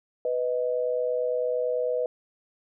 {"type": "tone pair together", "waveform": "sine", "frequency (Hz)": [496.1, 625], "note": ["B4", "D#5"], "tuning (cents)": [8, 8], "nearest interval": "major third", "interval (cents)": 400, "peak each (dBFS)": [-25, -29], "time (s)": [0.25, 2.06], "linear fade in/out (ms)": 2, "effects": []}